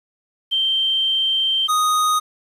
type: tone pair in turn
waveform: sine / square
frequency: 3136 / 1244.5 Hz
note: G7 / D#6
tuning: 0 / 0 cents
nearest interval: octave + major third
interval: 1600 cents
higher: first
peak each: -16 dBFS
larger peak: neither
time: 0.51-1.68 / 1.68-2.2 s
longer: first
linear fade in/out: 20 ms
effects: resampled to 32000 Hz + 8-bit